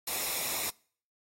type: noise with comb filter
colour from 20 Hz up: white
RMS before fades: -33 dBFS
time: 0.07-0.7 s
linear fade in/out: 5 ms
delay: 0.65 ms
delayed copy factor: -0.55
effects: noise-tail reverb RT60 0.5 s tail -25 dB re dry + AAC 48 kbps